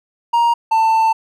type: tone pair in turn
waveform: triangle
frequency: 939 / 891.2 Hz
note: A#5 / A5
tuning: +12 / +22 cents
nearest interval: minor second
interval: 90 cents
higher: first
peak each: -9 dBFS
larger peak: neither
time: 0.33-0.54 / 0.71-1.13 s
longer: second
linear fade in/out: 10 ms
effects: none